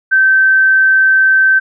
sine tone, 1548 Hz, G6, 22 cents flat, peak -6 dBFS, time 0.11-1.6 s, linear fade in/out 20 ms, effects none

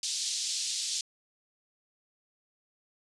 pink band-pass noise, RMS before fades -33 dBFS, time 0.03-1.01 s, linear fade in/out 2 ms, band 3900 to 7800 Hz, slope 24 dB/octave, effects resampled to 24000 Hz

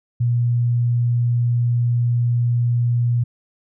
sine tone, 120 Hz, B2, 49 cents flat, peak -15 dBFS, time 0.2-3.24 s, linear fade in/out 10 ms, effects none

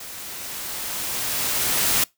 white noise with level ramp, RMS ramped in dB -37 to -19 dBFS, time 0-2.04 s, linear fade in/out 5 ms, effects noise-tail reverb RT60 0.2 s tail -24 dB re dry

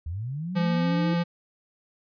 sine linear sweep, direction up, 73.42 to 329.6 Hz, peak -29 dBFS, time 0.06-1.14 s, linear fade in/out 5 ms
square tone with vibrato, 171.8 Hz, F3, 28 cents flat, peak -23 dBFS, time 0.55-1.24 s, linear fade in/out 20 ms, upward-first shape sine, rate 14 Hz, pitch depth 9 cents each way
effects resampled to 11025 Hz

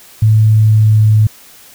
sine tone with pitch glide, 108.9 to 107.77 Hz, A2 to A2, -17 to -35 cents, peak -5 dBFS, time 0.22-1.27 s, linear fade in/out 5 ms, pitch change -18 cents, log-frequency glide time 0.4-1.07 s, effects white hiss -40 dBFS RMS until 1.74 s

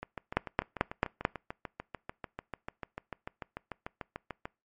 two click trains, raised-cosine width 0.5 ms, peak -22 / -9 dBFS, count 31 / 5, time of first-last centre 0.03-4.455 / 0.37-1.251 s, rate 6.78 / 4.54 Hz, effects noise-tail reverb RT60 0.3 s tail -25 dB re dry + MP3 48 kbps

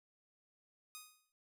5% pulse tone with exponential decay, 1244.5 Hz, D#6, in tune, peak -34 dBFS, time 0.95-1.32 s, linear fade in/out 0 ms, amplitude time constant 80 ms, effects none

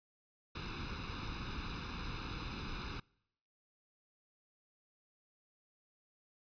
pink noise with comb filter, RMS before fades -42 dBFS, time 0.55-3 s, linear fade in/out 5 ms, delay 0.78 ms, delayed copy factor +0.8, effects noise-tail reverb RT60 0.8 s tail -26 dB re dry + resampled to 11025 Hz

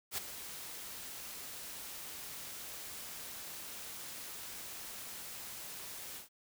white noise with ADSR envelope, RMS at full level -35 dBFS, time 0.11-6.29 s, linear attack 67 ms, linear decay 10 ms, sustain -11 dB, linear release 130 ms, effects none

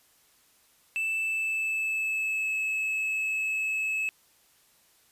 triangle tone with pitch glide, 2643 to 2593 Hz, E7 to E7, +4 to -29 cents, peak -25 dBFS, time 0.96-4.09 s, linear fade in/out 0 ms, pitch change -33 cents, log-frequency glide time 1.18-2.54 s, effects white hiss -63 dBFS RMS until 5.11 s + resampled to 32000 Hz

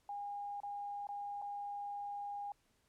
sine tone with dropouts, 813 Hz, G#5, 37 cents flat, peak -40 dBFS, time 0.09-2.52 s, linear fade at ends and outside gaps 2 ms, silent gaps 0.603-0.633 / 1.07-1.089 / 1.417-1.422 s, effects pink hiss -75 dBFS RMS until 2.88 s + low-pass 12000 Hz 12 dB/octave

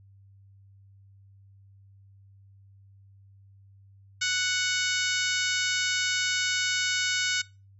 harmonic tone, 740 Hz, F#5, in tune, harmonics 2 / 3 / 4 / 5 / 6 / 7 / 8 / 9 / 10, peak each -30 / -32 / -33 / -34 / -35 / -35 / -36 / -37 / -37 dBFS, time 4.21-7.42 s, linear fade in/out 10 ms, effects noise-tail reverb RT60 0.3 s tail -23 dB re dry + added 98 Hz sine -52 dBFS peak until 7.79 s

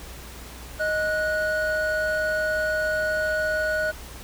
triangle tone pair together, 622.3 / 1465.6 Hz, D#5 / F#6, 0 / -17 cents, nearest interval octave + minor third, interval 1483 cents, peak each -23 dBFS, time 0.79-3.92 s, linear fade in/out 20 ms, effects added 60 Hz sine -41 dBFS peak until 4.23 s + pink hiss -42 dBFS RMS until 4.23 s

